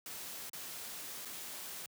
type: noise with dropouts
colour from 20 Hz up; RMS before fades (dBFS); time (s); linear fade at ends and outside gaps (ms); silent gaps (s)
white; -45; 0.06-1.86; 1; 0.496-0.532 / 1.25-1.255
effects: high-pass 100 Hz 12 dB/octave